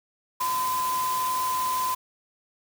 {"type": "tone in noise", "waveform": "sine", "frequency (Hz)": 1019, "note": "C6", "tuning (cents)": -46, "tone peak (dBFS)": -24, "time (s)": [0.4, 1.95], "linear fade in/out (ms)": 10, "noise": "white", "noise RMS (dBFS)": -34, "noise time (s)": [0.4, 1.95], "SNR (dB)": 7, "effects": []}